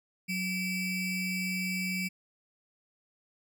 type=ring-modulated tone; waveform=square; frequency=1244.5 Hz; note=D#6; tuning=in tune; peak=-28 dBFS; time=0.28-2.09 s; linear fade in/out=20 ms; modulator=1060 Hz; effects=none